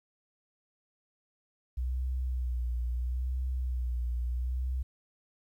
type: tone with vibrato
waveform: sine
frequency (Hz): 62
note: B1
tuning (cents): +7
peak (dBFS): -28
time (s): 1.77-4.83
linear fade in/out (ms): 10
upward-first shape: sine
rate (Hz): 0.75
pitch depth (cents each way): 55
effects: tanh soft clip ceiling -25 dBFS + 11-bit